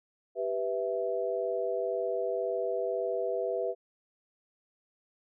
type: chord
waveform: sine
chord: E minor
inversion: first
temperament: equal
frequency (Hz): 392 / 493.9 / 659.3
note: G4 / B4 / E5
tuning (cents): 0 / 0 / 0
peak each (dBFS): -34 / -32 / -33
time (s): 0.35-3.75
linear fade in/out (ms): 50
effects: none